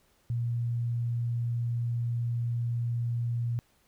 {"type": "tone", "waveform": "sine", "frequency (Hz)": 118.5, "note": "A#2", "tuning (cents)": 29, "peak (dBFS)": -27, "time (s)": [0.3, 3.59], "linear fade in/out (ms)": 0, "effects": ["pink hiss -67 dBFS RMS until 3.87 s"]}